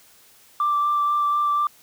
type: tone with vibrato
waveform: sine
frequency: 1174.7 Hz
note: D6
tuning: in tune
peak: -17 dBFS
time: 0.6-1.67 s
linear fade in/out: 2 ms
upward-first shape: sine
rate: 4.1 Hz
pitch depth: 11 cents each way
effects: tanh soft clip ceiling -14 dBFS + white hiss -53 dBFS RMS until 1.82 s